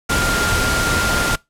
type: tone in noise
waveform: sine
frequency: 1400 Hz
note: F6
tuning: 4 cents sharp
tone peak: -20 dBFS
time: 0.09-1.36 s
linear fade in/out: 10 ms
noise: pink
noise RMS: -19 dBFS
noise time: 0.09-1.36 s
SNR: -4 dB
effects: noise-tail reverb RT60 0.2 s tail -23 dB re dry + low-pass 11000 Hz 12 dB/octave